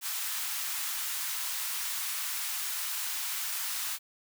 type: high-pass noise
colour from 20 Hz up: white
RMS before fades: -34 dBFS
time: 0.01-3.99 s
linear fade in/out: 50 ms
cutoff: 930 Hz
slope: 24 dB/octave
effects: none